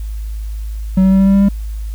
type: tone with pitch steps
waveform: triangle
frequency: 188.7 / 190.45 / 192.22 / 194.01 / 195.81 / 197.62 / 199.46 Hz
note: F#3 / G3 / G3 / G3 / G3 / G3 / G3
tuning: +34 / -50 / -34 / -18 / -2 / +14 / +30 cents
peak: -5 dBFS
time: 0.97-1.488 s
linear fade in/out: 5 ms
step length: 74 ms
effects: added 53 Hz sine -20 dBFS peak until 1.94 s + white hiss -46 dBFS RMS until 1.94 s